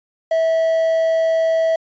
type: tone with quantisation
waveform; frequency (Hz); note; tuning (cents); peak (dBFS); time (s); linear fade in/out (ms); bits
triangle; 651; E5; -22; -12; 0.31-1.76; 5; 7
effects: resampled to 16000 Hz